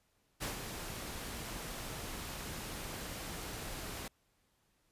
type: noise with ADSR envelope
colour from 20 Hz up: pink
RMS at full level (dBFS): -37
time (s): 0.4-4.08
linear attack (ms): 28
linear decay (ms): 130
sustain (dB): -6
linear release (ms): 4
effects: pink hiss -75 dBFS RMS until 4.91 s + resampled to 32000 Hz